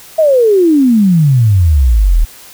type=exponential sweep; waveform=sine; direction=down; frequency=659.3 to 36.87 Hz; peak=-5 dBFS; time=0.18-2.25 s; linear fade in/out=10 ms; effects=white hiss -36 dBFS RMS until 2.53 s